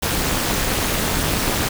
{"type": "noise with amplitude modulation", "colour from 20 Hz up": "pink", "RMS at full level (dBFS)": -17, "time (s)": [0.02, 1.69], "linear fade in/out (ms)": 10, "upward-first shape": "sine", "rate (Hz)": 227, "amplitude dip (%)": 80, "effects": []}